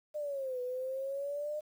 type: exponential two-way sweep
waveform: sine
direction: down then up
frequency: 609 to 493.9 to 609 Hz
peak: -34 dBFS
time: 0.14-1.61 s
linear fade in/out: 20 ms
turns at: 0.61 s
effects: 10-bit